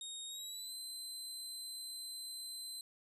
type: tone with pitch glide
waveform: 25% pulse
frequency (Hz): 3729 to 4067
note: A#7 to C8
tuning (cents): 0 to -50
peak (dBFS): -39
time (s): 0.01-2.81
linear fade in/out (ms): 2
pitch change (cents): +150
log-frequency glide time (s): 0.27-0.73
effects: none